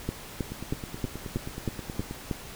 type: two click trains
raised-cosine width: 3 ms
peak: -22 / -15 dBFS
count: 16 / 8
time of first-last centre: 0.52-2.111 / 0.09-2.312 s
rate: 9.43 / 3.15 Hz
effects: pink hiss -43 dBFS RMS until 2.55 s